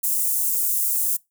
white high-pass noise, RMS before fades -22 dBFS, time 0.03-1.17 s, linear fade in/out 10 ms, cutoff 8100 Hz, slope 24 dB/octave, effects noise-tail reverb RT60 0.2 s tail -23 dB re dry

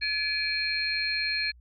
sine tone cluster, 1707 / 2330 / 2488 / 4233 Hz, G#6 / D7 / D#7 / C8, +47 / -14 / -1 / +19 cents, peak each -32 / -32 / -36 / -29 dBFS, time 0.01-1.52 s, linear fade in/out 20 ms, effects added 60 Hz sine -51 dBFS peak until 1.6 s

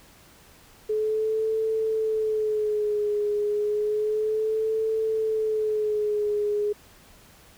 sine tone with vibrato, 428.2 Hz, A4, 47 cents flat, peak -22 dBFS, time 0.89-6.73 s, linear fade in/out 10 ms, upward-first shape sine, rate 0.31 Hz, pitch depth 52 cents each way, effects pink hiss -53 dBFS RMS until 7.57 s

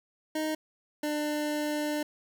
25% pulse tone pair in turn, 311.1 / 298.9 Hz, D#4 / D4, 0 / +31 cents, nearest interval minor second, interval 69 cents, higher first, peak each -25 dBFS, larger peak neither, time 0.35-0.55 / 1.03-2.03 s, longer second, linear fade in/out 5 ms, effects none

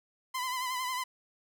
sawtooth tone with vibrato, 1015 Hz, B5, 47 cents sharp, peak -28 dBFS, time 0.34-1.04 s, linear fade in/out 10 ms, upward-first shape sine, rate 11 Hz, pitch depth 49 cents each way, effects none

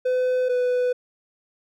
triangle tone pair in turn, 506 / 497 Hz, B4 / B4, +42 / +11 cents, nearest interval unison, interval 31 cents, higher first, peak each -17 dBFS, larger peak neither, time 0.05-0.49 / 0.49-0.93 s, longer neither, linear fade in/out 10 ms, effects none

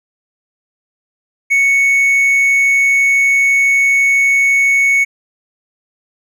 triangle tone, 2217 Hz, C#7, in tune, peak -7 dBFS, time 1.5-5.05 s, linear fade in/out 20 ms, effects none

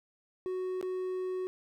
triangle tone with dropouts, 370 Hz, F#4, in tune, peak -30 dBFS, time 0.46-1.47 s, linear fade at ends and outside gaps 0 ms, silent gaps 0.812-0.827 s, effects 12-bit

